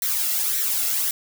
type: noise with flanger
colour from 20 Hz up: blue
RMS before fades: -23 dBFS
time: 0.02-1.11 s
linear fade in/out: 2 ms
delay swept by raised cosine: 0.51 to 1.51 ms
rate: 1.8 Hz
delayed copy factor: +0.6
effects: none